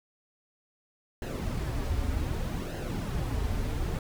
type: noise with flanger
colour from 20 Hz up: brown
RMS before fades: -31 dBFS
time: 1.22-3.99 s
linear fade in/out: 2 ms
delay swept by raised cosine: 0.85 to 6.25 ms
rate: 0.65 Hz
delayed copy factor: -0.6
effects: none